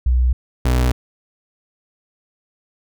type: tone pair in turn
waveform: sine / 35% pulse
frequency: 62.1 / 62.1 Hz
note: B1 / B1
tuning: +10 / +10 cents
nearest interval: unison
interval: 0 cents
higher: neither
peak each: -12 dBFS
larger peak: neither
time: 0.06-0.33 / 0.65-0.92 s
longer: neither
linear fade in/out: 5 ms
effects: none